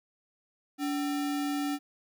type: tone with sample-and-hold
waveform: sine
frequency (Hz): 287.2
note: D4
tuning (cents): -39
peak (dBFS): -28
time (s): 0.78-1.79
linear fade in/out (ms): 50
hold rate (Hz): 1050
effects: none